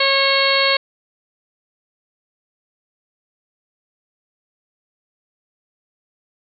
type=harmonic tone with a mistuned harmonic; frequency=547 Hz; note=C#5; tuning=23 cents flat; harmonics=1 / 2 / 3 / 4 / 5 / 6 / 7 / 8; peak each=-20 / -22 / -24 / -20 / -24 / -24 / -23 / -20 dBFS; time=0-0.77 s; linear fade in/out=5 ms; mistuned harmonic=6; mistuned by=-27 cents; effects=none